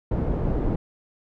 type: low-pass noise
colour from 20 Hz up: pink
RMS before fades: -24 dBFS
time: 0.11-0.76 s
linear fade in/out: 5 ms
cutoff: 490 Hz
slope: 12 dB/octave
effects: none